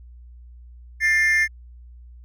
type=tone pair together; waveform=triangle; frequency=1774.3 / 2110 Hz; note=A6 / C7; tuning=+14 / +14 cents; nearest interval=minor third; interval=300 cents; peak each=-16 dBFS; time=1-1.48 s; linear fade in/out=50 ms; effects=tanh soft clip ceiling -10 dBFS + added 60 Hz sine -41 dBFS peak until 2.24 s